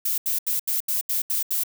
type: noise bursts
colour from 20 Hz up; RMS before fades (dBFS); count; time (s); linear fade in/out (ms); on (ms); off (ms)
violet; -24; 8; 0.05-1.636; 5; 130; 78
effects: none